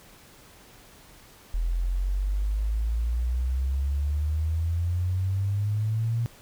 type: exponential sweep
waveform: sine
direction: up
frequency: 41.2 to 118.2 Hz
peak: -23 dBFS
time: 1.54-6.26 s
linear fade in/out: 0 ms
effects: pink hiss -52 dBFS RMS until 6.41 s